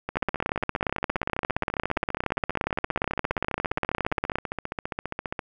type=two click trains; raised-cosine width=0.5 ms; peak=-9 / -14 dBFS; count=73 / 80; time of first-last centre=0.17-4.356 / 0.09-5.392 s; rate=17.2 / 14.9 Hz; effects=none